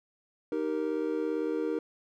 triangle chord, Eb major, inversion none, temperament just, 311.1 / 388.9 / 466.7 Hz, Eb4 / G4 / Bb4, 0 / -14 / +2 cents, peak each -30 / -33 / -30 dBFS, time 0.52-1.79 s, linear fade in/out 2 ms, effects none

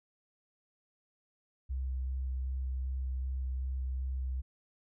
sine tone with vibrato, 64.9 Hz, C2, 13 cents flat, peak -32 dBFS, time 1.69-4.42 s, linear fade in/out 20 ms, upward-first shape square, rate 2.6 Hz, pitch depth 10 cents each way, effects none

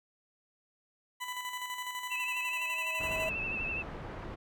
20% pulse tone with tremolo, 996 Hz, B5, 14 cents sharp, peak -30 dBFS, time 1.2-3.3 s, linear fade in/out 20 ms, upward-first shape square, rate 12 Hz, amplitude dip 45%
sine tone with vibrato, 2637 Hz, E7, in tune, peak -33 dBFS, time 2.1-3.83 s, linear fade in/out 20 ms, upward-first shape triangle, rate 12 Hz, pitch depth 53 cents each way
sine tone with exponential growth, 639 Hz, D#5, 46 cents sharp, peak -32 dBFS, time 2.18-3.29 s, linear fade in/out 5 ms, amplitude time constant 240 ms
pink low-pass noise, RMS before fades -42 dBFS, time 2.99-4.36 s, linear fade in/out 20 ms, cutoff 1600 Hz, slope 12 dB/octave
effects none

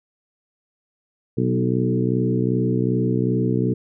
harmonic tone with a mistuned harmonic, 62.6 Hz, B1, 24 cents sharp, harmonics 2 / 3 / 4 / 5 / 6 / 7, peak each -22 / -24 / -25 / -26 / -27 / -27 dBFS, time 1.37-3.74 s, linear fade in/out 10 ms, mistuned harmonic 4, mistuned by -19 cents, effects none

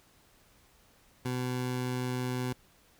20% pulse tone, 125.9 Hz, B2, 34 cents sharp, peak -26 dBFS, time 1.25-2.53 s, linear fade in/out 5 ms, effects pink hiss -63 dBFS RMS until 2.99 s

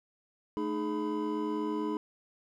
triangle tone cluster, 218.9 / 307.8 / 420.1 / 999 Hz, A3 / D#4 / G#4 / B5, -9 / -19 / +20 / +20 cents, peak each -36 / -31 / -34 / -37 dBFS, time 0.57-1.97 s, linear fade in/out 0 ms, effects none

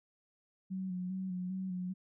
sine tone with vibrato, 185 Hz, F#3, in tune, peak -35 dBFS, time 0.7-1.94 s, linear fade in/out 20 ms, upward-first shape square, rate 2.5 Hz, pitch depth 33 cents each way, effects none

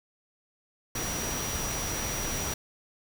sine tone in noise, 5800 Hz, F#8, 35 cents flat, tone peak -35 dBFS, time 0.95-2.54 s, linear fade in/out 5 ms, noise pink, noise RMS -33 dBFS, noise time 0.95-2.54 s, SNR -5 dB, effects none

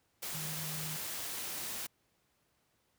sine tone in noise, 155.56 Hz, D#3, in tune, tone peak -42 dBFS, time 0.34-0.97 s, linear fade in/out 10 ms, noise white, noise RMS -40 dBFS, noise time 0.22-1.87 s, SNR -5 dB, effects pink hiss -75 dBFS RMS until 2.98 s + high-pass 60 Hz 12 dB/octave

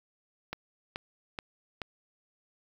click train, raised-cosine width 0.3 ms, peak -19 dBFS, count 4, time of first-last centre 0.53-1.818 s, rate 2.33 Hz, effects 8-bit

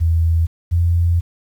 sine tone pair in turn, 82.41 / 85.48 Hz, E2 / F2, 0 / -37 cents, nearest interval minor second, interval 63 cents, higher second, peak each -12 dBFS, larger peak neither, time 0-0.47 / 0.71-1.21 s, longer second, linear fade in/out 20 ms, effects 8-bit

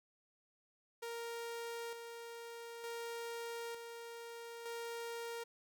sawtooth tone with tremolo, 466.2 Hz, A#4, in tune, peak -38 dBFS, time 1.02-5.44 s, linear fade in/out 10 ms, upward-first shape square, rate 0.55 Hz, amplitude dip 45%, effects none

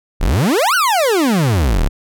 40% pulse exponential two-way sweep, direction up then down, 30.65 to 1539 to 30.65 Hz, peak -11 dBFS, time 0.2-1.89 s, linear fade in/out 20 ms, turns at 0.75 s, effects none

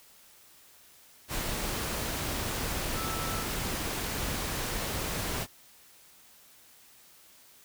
sine tone in noise, 1318.5 Hz, E6, in tune, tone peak -38 dBFS, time 2.93-3.46 s, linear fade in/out 50 ms, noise pink, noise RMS -33 dBFS, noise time 1.28-5.47 s, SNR -8 dB, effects white hiss -57 dBFS RMS until 7.64 s

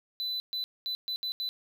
triangle tone bursts at uneven times, 4000 Hz, B7, 21 cents sharp, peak -29 dBFS, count 6, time 0.2-0.4 / 0.53-0.64 / 0.86-0.95 / 1.08-1.16 / 1.23-1.32 / 1.4-1.49 s, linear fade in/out 0 ms, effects none

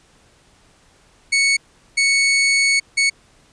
sawtooth tone bursts at uneven times, 2217 Hz, C#7, in tune, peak -10 dBFS, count 3, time 1.32-1.57 / 1.97-2.8 / 2.97-3.1 s, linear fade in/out 10 ms, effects pink hiss -54 dBFS RMS until 3.52 s + resampled to 22050 Hz

